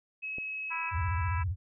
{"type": "tone", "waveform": "sine", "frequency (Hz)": 2567, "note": "E7", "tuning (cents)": -47, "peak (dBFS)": -34, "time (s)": [0.22, 0.91], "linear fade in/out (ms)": 20}
{"type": "click", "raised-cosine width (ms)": 2, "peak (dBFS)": -30, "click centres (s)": 0.384}
{"type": "harmonic tone", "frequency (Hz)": 329.6, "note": "E4", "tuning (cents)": 0, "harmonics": [3, 4, 5, 6, 7, 8], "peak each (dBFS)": [-36, -41, -42, -48, -45, -45], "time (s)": [0.7, 1.44], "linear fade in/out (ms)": 20}
{"type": "tone with vibrato", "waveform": "sine", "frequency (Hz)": 87.31, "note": "F2", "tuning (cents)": 0, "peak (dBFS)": -28, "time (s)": [0.91, 1.56], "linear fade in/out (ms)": 50, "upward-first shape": "square", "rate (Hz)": 15, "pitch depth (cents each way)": 190}
{"effects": []}